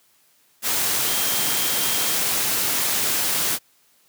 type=tone in noise; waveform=sine; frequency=3200 Hz; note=G7; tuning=35 cents sharp; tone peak=-32 dBFS; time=1.04-2.18 s; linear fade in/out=50 ms; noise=white; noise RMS=-22 dBFS; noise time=0.62-3.59 s; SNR=-13 dB; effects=white hiss -60 dBFS RMS until 4.08 s + high-pass 100 Hz 12 dB/octave